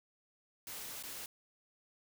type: noise with dropouts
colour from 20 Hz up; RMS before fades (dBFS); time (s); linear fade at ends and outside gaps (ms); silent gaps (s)
white; -45; 0.67-1.26; 2; 1.027-1.035
effects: none